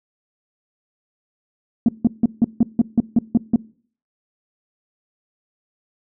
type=tone bursts; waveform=sine; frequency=231.5 Hz; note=A#3; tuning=12 cents flat; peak=-8 dBFS; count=10; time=1.86-3.56 s; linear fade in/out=2 ms; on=26 ms; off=160 ms; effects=noise-tail reverb RT60 0.5 s tail -23 dB re dry + tanh soft clip ceiling -7 dBFS